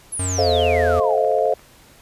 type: exponential sweep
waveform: sine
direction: down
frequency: 11175 to 587 Hz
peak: -24 dBFS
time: 0.12-1.25 s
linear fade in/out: 10 ms
type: tone with pitch glide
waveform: square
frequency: 92 to 81.49 Hz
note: F#2 to E2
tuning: -9 to -19 cents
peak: -23 dBFS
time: 0.19-1 s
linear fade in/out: 5 ms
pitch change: -210 cents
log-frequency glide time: 0.4-0.51 s
type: chord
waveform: sine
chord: F dominant seventh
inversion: first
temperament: just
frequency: 436.5 / 523.8 / 628.6 / 698.5 Hz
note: A4 / C5 / Eb5 / F5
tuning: -14 / +2 / +18 / 0 cents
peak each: -21 dBFS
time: 0.38-1.54 s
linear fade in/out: 5 ms
type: click train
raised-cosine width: 0.5 ms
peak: -30 dBFS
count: 11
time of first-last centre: 0.9-1.594 s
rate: 14.4 Hz
effects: pink hiss -49 dBFS RMS until 2.01 s + resampled to 32000 Hz